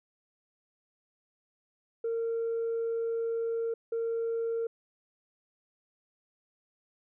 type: tone pair in turn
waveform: sine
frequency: 458.9 / 458.9 Hz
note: A#4 / A#4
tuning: -27 / -27 cents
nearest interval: unison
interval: 0 cents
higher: neither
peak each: -27 dBFS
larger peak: neither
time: 2.04-3.74 / 3.92-4.67 s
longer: first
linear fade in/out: 5 ms
effects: tanh soft clip ceiling -26 dBFS